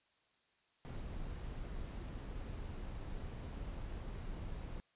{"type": "noise", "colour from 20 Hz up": "brown", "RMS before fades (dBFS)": -44, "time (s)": [0.85, 4.8], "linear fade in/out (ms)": 0, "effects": ["white hiss -75 dBFS RMS until 4.95 s", "resampled to 8000 Hz"]}